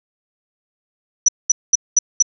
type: tone bursts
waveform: sine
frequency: 5920 Hz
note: F#8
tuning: in tune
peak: -8 dBFS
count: 5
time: 1.26-2.225 s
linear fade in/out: 5 ms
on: 25 ms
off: 210 ms
effects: none